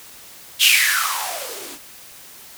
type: noise with band-pass filter sweep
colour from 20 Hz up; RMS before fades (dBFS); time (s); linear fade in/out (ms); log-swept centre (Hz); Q
violet; -19; 0.59-1.79; 50; 3200 to 260; 6.7
effects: white hiss -42 dBFS RMS until 2.57 s